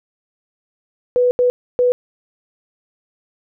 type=tone bursts at uneven times; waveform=sine; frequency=493.9 Hz; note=B4; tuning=in tune; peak=-11 dBFS; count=3; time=1.16-1.31 / 1.39-1.5 / 1.79-1.92 s; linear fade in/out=0 ms; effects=none